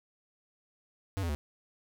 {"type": "tone with pitch steps", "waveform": "square", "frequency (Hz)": [97.3, 84.7, 73.74], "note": ["G2", "E2", "D2"], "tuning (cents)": [-12, 48, 8], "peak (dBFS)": -31, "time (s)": [1.17, 1.35], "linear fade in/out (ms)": 0, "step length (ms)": 60, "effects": []}